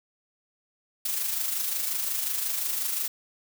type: noise with amplitude modulation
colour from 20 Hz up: blue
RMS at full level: -27 dBFS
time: 1.05-3.08 s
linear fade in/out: 5 ms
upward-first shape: sine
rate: 25.6 Hz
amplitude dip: 45%
effects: none